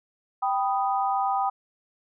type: chord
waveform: sine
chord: G augmented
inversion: none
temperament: equal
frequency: 784 / 987.8 / 1244.5 Hz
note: G5 / B5 / D#6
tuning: 0 / 0 / 0 cents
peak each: -24 / -29 / -29 dBFS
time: 0.42-1.5 s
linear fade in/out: 10 ms
effects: none